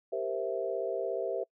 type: chord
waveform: sine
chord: C dominant seventh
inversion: second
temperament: equal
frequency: 392 / 466.2 / 523.3 / 659.3 Hz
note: G4 / Bb4 / C5 / E5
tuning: 0 / 0 / 0 / 0 cents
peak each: -36 / -36 / -36 / -35 dBFS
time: 0.12-1.44 s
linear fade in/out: 10 ms
effects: noise-tail reverb RT60 0.1 s tail -25 dB re dry